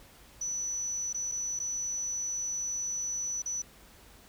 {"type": "tone with dropouts", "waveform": "sine", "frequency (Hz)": 5950, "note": "F#8", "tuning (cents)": 9, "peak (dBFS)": -31, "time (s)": [0.41, 3.62], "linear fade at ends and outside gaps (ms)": 5, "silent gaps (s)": [[1.129, 1.144], [1.316, 1.319], [1.592, 1.599], [3.421, 3.458]], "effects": ["added 50 Hz sine -62 dBFS peak until 4.28 s", "pink hiss -56 dBFS RMS until 4.28 s"]}